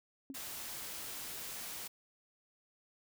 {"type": "tone with exponential decay", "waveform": "sine", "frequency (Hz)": 270, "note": "C#4", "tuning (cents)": -45, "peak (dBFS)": -37, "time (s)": [0.3, 0.39], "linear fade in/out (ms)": 1, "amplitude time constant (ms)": 18}
{"type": "noise", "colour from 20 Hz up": "white", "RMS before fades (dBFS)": -44, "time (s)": [0.34, 1.88], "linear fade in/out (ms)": 10}
{"effects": []}